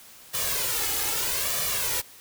white noise with flanger, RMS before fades -27 dBFS, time 0.33-2.02 s, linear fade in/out 20 ms, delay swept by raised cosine 1.7 to 2.37 ms, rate 0.79 Hz, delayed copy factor +0.7, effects white hiss -49 dBFS RMS until 2.2 s

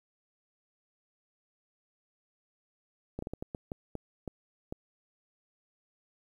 slowing click train, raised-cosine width 2 ms, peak -23 dBFS, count 10, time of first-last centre 3.19-4.725 s, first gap 34 ms, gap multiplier 1.38, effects 10-bit

